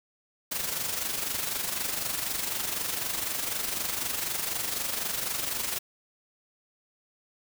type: noise with amplitude modulation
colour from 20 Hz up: white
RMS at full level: -29 dBFS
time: 0.51-5.79 s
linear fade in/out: 10 ms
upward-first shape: sine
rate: 24 Hz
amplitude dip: 55%
effects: none